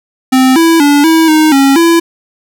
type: tone with pitch steps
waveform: square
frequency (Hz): 259.8 / 330.1 / 288.1 / 324 / 311 / 273.7 / 335.1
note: C4 / E4 / D4 / E4 / D#4 / C#4 / E4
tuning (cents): -12 / +2 / -33 / -30 / -1 / -22 / +29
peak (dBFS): -5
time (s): 0.32-2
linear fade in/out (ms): 10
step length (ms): 240
effects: none